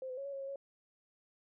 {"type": "tone with pitch steps", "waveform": "sine", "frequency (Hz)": [522, 508, 551, 560, 547, 544, 553], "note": ["C5", "B4", "C#5", "C#5", "C#5", "C#5", "C#5"], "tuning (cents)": [-4, 49, -11, 18, -23, -33, -4], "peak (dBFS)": -39, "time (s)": [0.02, 0.559], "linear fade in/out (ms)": 2, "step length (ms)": 77, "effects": []}